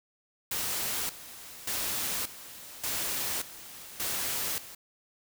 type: noise with tremolo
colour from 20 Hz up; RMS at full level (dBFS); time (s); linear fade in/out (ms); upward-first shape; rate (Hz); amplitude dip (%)
white; -32; 0.51-4.75; 5; square; 0.86; 80
effects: none